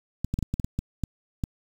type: clicks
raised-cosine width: 5 ms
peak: -14 dBFS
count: 10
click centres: 0.246 / 0.34 / 0.389 / 0.427 / 0.54 / 0.598 / 0.645 / 0.79 / 1.037 / 1.438 s
effects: 7-bit